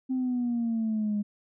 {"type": "exponential sweep", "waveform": "sine", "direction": "down", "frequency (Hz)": [261.6, 204.6], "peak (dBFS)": -24, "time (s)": [0.09, 1.23], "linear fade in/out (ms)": 20, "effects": ["tanh soft clip ceiling -22 dBFS"]}